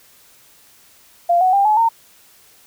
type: tone with pitch steps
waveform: sine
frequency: 693 / 742.7 / 796 / 853.2 / 914.4 Hz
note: F5 / F#5 / G5 / G#5 / A#5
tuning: -14 / +6 / +26 / +46 / -34 cents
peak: -11 dBFS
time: 1.29-1.89 s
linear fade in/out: 10 ms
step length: 120 ms
effects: white hiss -50 dBFS RMS until 2.66 s